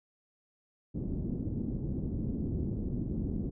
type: low-pass noise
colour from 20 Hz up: white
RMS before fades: -34 dBFS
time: 0.94-3.51 s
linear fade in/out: 20 ms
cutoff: 280 Hz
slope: 24 dB/octave
effects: none